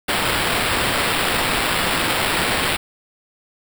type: noise with sample-and-hold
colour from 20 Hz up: white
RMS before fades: -20 dBFS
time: 0.08-2.77 s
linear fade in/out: 10 ms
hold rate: 6300 Hz
effects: none